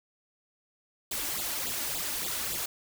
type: noise with flanger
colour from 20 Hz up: white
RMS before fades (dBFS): -33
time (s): 1.11-2.66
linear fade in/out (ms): 5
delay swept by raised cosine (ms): 0.25 to 3.55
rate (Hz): 3.5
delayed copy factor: +0.85
effects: none